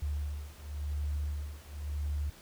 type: beating tone pair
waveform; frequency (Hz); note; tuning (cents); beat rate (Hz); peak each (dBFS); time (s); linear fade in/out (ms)
sine; 72.9 / 73.83; D2 / D2; -12 / +10; 0.93; -36 / -36; 0.02-2.3; 5
effects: pink hiss -55 dBFS RMS until 2.41 s